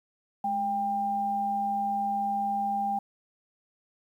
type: tone pair together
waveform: sine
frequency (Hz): 209.6 / 795.9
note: G#3 / G5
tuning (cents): +16 / +26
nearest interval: octave + major seventh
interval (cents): 2310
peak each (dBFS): -36 / -26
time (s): 0.44-2.99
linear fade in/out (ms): 5
effects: 10-bit